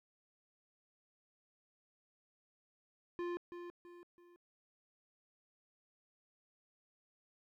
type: tone with echo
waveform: square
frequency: 349.2 Hz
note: F4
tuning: in tune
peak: -38 dBFS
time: 3.19-3.37 s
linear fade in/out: 0 ms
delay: 330 ms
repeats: 3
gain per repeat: -8 dB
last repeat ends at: 4.36 s
effects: low-pass 2000 Hz 12 dB/octave + 13-bit

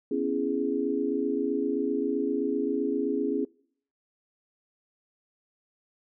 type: chord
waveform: sine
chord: C# minor seventh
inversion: third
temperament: just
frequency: 249.5 / 277.2 / 332.6 / 415.8 Hz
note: B3 / C#4 / E4 / G#4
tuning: +18 / 0 / +16 / +2 cents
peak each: -33 / -29 / -32 / -29 dBFS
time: 0.11-3.45 s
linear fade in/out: 5 ms
effects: noise-tail reverb RT60 0.6 s tail -25 dB re dry

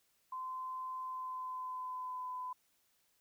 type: tone with pitch glide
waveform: sine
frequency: 1030 to 1007.6 Hz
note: C6 to B5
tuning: -28 to +34 cents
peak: -39 dBFS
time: 0.32-2.53 s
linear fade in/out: 5 ms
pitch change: -38 cents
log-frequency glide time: 1.03-2.32 s
effects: white hiss -75 dBFS RMS until 3.2 s

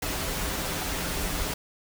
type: noise with comb filter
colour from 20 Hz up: pink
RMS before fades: -30 dBFS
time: 0.02-1.54 s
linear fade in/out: 5 ms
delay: 8.7 ms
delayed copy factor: -0.6
effects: none

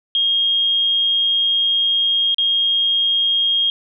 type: tone with dropouts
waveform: sine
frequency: 3245 Hz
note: G#7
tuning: 41 cents flat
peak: -14 dBFS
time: 0.15-3.7 s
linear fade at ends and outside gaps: 1 ms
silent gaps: 2.345-2.383 s
effects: none

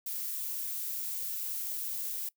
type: noise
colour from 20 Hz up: violet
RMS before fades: -36 dBFS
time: 0.06-2.29 s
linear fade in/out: 5 ms
effects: noise-tail reverb RT60 0.1 s tail -22 dB re dry

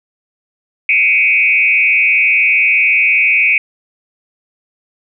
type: tone with frequency modulation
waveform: sine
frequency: 2383 Hz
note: D7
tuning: 25 cents sharp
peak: -8 dBFS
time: 0.89-3.58 s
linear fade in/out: 2 ms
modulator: 117 Hz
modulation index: 1.7
effects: none

